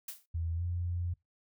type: noise with exponential decay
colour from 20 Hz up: blue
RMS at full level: -37 dBFS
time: 0.08-0.26 s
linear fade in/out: 5 ms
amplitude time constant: 39 ms
type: tone with pitch glide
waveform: sine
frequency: 83 to 87.48 Hz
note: E2 to F2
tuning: +12 to +3 cents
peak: -31 dBFS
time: 0.34-1.14 s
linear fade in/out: 10 ms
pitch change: +91 cents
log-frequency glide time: 0.55-0.63 s
effects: noise-tail reverb RT60 0.2 s tail -25 dB re dry